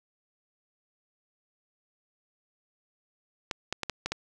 clicks, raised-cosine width 0.2 ms, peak -13 dBFS, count 6, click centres 3.512 / 3.726 / 3.833 / 3.897 / 4.06 / 4.12 s, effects none

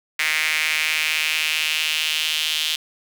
sawtooth tone with high-pass filter sweep, 155.56 Hz, D#3, in tune, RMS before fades -22 dBFS, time 0.19-2.76 s, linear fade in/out 5 ms, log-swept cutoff 2100 to 3200 Hz, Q 3.6, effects none

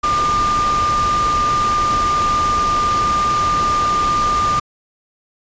sine tone in noise, 1200 Hz, D6, 37 cents sharp, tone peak -14 dBFS, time 0.03-4.6 s, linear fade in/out 10 ms, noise pink, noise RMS -24 dBFS, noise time 0.03-4.6 s, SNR +7 dB, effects resampled to 16000 Hz

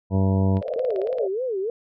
harmonic tone, 96 Hz, G2, 36 cents flat, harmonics 1 / 2 / 3 / 4 / 5 / 6 / 7 / 9 / 10, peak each -19 / -22 / -30 / -33 / -31 / -37 / -33 / -40 / -38 dBFS, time 0.1-0.62 s, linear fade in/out 50 ms
click train, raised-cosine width 0.3 ms, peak -26 dBFS, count 12, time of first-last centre 0.57-1.185 s, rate 17.9 Hz
white band-pass noise, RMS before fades -29 dBFS, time 0.61-1.28 s, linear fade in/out 10 ms, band 460 to 660 Hz, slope 96 dB/octave
sine tone with vibrato, 443.1 Hz, A4, 12 cents sharp, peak -23 dBFS, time 0.76-1.7 s, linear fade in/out 2 ms, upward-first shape sine, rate 3.3 Hz, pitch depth 280 cents each way
effects none

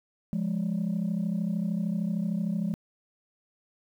sine tone pair together, 174.53 / 207.7 Hz, F3 / G#3, -1 / 0 cents, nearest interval minor third, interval 301 cents, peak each -27 dBFS, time 0.33-2.74 s, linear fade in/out 0 ms, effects tanh soft clip ceiling -23 dBFS + 10-bit

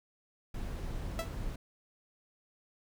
brown noise, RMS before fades -38 dBFS, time 0.54-1.56 s, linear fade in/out 5 ms
sawtooth tone with exponential decay, 659.3 Hz, E5, in tune, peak -27 dBFS, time 1.19-1.32 s, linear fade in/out 1 ms, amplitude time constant 28 ms
effects none

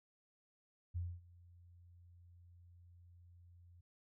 sine tone with ADSR envelope, 87.4 Hz, F2, 2 cents sharp, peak -36 dBFS, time 0.94-3.81 s, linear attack 24 ms, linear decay 240 ms, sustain -23 dB, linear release 7 ms, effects none

